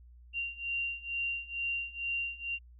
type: beating tone pair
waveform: sine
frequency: 2767 / 2769.2 Hz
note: F7 / F7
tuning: -17 / -15 cents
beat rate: 2.2 Hz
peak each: -37 / -35 dBFS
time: 0.33-2.59 s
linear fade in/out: 50 ms
effects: added 60 Hz sine -52 dBFS peak until 2.79 s